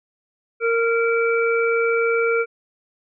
harmonic tone, 461.8 Hz, A#4, 16 cents flat, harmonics 1 / 3 / 5, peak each -18 / -23 / -25 dBFS, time 0.6-2.46 s, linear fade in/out 50 ms, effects none

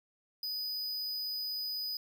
square tone, 4978 Hz, D#8, in tune, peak -35 dBFS, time 0.43-1.97 s, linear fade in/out 2 ms, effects 12-bit

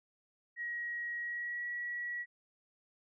sine tone with pitch glide, 1900 to 1927.6 Hz, A#6 to B6, +33 to -43 cents, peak -36 dBFS, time 0.56-2.26 s, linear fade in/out 50 ms, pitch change +24 cents, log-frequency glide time 1.2-1.66 s, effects none

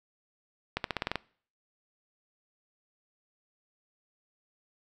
accelerating click train, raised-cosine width 0.3 ms, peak -13 dBFS, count 8, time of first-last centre 0.77-1.157 s, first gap 72 ms, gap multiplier 0.91, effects noise-tail reverb RT60 0.5 s tail -23 dB re dry

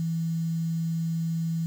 sine tone with quantisation, 164.5 Hz, E3, 3 cents flat, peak -25 dBFS, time 0-1.66 s, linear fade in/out 0 ms, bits 8, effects none

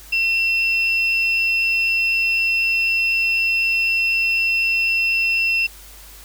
sine tone pair together, 2702 / 5097 Hz, E7 / D#8, +42 / +41 cents, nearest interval major seventh, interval 1099 cents, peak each -16 / -28 dBFS, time 0.12-5.67 s, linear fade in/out 10 ms, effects added 50 Hz sine -43 dBFS peak until 6.24 s + white hiss -43 dBFS RMS until 6.24 s

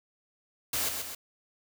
white noise with echo, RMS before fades -30 dBFS, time 0.73-0.89 s, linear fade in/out 5 ms, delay 130 ms, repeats 2, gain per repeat -5 dB, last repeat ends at 1.15 s, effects none

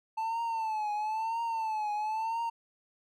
triangle tone with vibrato, 880 Hz, A5, in tune, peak -28 dBFS, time 0.17-2.5 s, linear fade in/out 10 ms, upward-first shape triangle, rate 1 Hz, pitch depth 100 cents each way, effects none

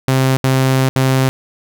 sawtooth tone bursts at uneven times, 131.9 Hz, C3, 14 cents sharp, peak -7 dBFS, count 3, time 0.08-0.37 / 0.44-0.89 / 0.96-1.29 s, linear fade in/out 0 ms, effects none

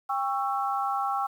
sine chord, C# diminished, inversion second, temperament just, 798.3 / 1108.7 / 1330.5 Hz, G5 / C#6 / E6, +31 / 0 / +16 cents, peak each -28 / -31 / -31 dBFS, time 0.09-1.27 s, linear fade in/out 10 ms, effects 9-bit

